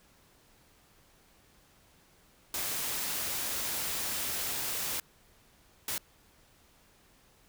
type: noise bursts at uneven times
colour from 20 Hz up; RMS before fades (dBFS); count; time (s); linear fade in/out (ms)
white; -34; 2; 2.54-5 / 5.88-5.98; 2
effects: pink hiss -63 dBFS RMS until 7.48 s

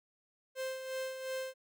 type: tone with tremolo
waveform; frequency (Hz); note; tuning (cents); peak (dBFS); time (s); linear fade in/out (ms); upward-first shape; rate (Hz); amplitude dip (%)
45% pulse; 523.3; C5; 0; -35; 0.55-1.54; 50; sine; 2.8; 55
effects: none

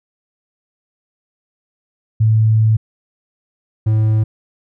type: tone pair in turn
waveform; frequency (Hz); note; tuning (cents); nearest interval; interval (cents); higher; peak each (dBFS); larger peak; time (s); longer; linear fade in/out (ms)
sine / triangle; 110 / 108.99; A2 / A2; 0 / -16; unison; 16; first; -9; neither; 2.2-2.77 / 3.86-4.24; first; 10
effects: none

